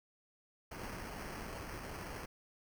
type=noise with sample-and-hold; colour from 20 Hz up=pink; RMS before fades=-45 dBFS; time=0.71-2.26 s; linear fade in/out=10 ms; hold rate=3675 Hz; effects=none